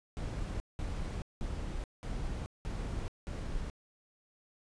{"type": "noise bursts", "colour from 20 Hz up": "brown", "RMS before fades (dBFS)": -37, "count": 6, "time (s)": [0.17, 3.7], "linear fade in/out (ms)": 0, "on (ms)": 430, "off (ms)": 190, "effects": ["resampled to 22050 Hz"]}